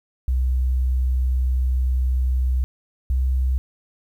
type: tone pair in turn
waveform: sine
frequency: 63.6 / 64.53 Hz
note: C2 / C2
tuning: -48 / -23 cents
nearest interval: unison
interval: 25 cents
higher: second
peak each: -17 dBFS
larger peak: neither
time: 0.28-2.64 / 3.1-3.58 s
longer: first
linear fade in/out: 0 ms
effects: 9-bit